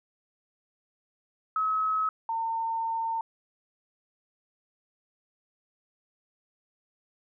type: tone pair in turn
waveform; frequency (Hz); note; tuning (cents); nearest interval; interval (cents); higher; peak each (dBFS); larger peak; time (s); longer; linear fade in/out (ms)
sine; 1283 / 907.2; E6 / A#5; -47 / -47; tritone; 600; first; -24 / -27; first; 1.56-2.09 / 2.29-3.21; second; 2
effects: none